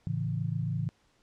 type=chord; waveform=sine; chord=A major; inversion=none; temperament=equal; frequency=110 / 138.59 / 164.81 Hz; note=A2 / C#3 / E3; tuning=0 / 0 / 0 cents; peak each=-33 dBFS; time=0.07-0.89 s; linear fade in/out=0 ms; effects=pink hiss -68 dBFS RMS until 1.22 s + low-pass 7000 Hz 12 dB/octave